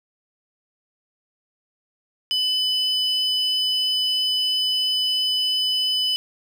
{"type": "tone pair together", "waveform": "triangle", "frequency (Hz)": [2999, 5044], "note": ["F#7", "D#8"], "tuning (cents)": [23, 23], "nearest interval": "major sixth", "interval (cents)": 900, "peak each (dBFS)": [-19, -24], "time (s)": [2.31, 6.16], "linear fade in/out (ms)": 0, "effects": []}